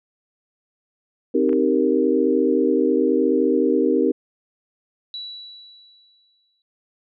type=chord; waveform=sine; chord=C minor seventh; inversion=none; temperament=equal; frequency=261.6 / 311.1 / 392 / 466.2 Hz; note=C4 / Eb4 / G4 / Bb4; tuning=0 / 0 / 0 / 0 cents; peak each=-21 dBFS; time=1.34-4.12 s; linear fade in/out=10 ms
type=clicks; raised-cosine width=0.5 ms; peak=-24 dBFS; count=2; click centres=1.493 / 1.53 s
type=tone with exponential decay; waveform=sine; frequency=3931 Hz; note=B7; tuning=9 cents flat; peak=-28 dBFS; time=5.14-6.62 s; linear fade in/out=1 ms; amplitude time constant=320 ms
effects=none